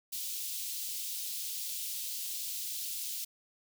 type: high-pass noise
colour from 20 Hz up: white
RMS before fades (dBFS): -38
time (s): 0.12-3.25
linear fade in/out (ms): 10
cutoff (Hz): 3100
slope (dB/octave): 24
effects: none